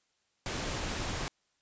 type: noise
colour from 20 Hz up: pink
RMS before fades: -35 dBFS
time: 0.46-1.28 s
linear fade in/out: 0 ms
effects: white hiss -75 dBFS RMS until 1.61 s + resampled to 16000 Hz